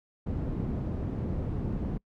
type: low-pass noise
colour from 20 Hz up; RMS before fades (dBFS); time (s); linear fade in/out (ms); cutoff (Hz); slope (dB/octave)
white; -32; 0.26-1.98; 10; 200; 12
effects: noise-tail reverb RT60 0.1 s tail -26 dB re dry